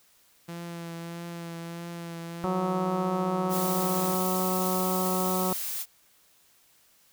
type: tone with vibrato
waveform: sawtooth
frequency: 169.3 Hz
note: E3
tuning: 46 cents sharp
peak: -32 dBFS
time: 0.48-4.15 s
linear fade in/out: 10 ms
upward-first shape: triangle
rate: 1.6 Hz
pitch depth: 22 cents each way
type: harmonic tone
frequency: 185 Hz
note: F#3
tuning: in tune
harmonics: 1 / 2 / 3 / 4 / 5 / 6 / 7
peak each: -29 / -32 / -34 / -35 / -36 / -37 / -37 dBFS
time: 2.44-5.53 s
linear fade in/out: 0 ms
type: noise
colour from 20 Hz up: blue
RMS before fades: -33 dBFS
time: 3.49-5.86 s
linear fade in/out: 50 ms
effects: white hiss -62 dBFS RMS until 7.12 s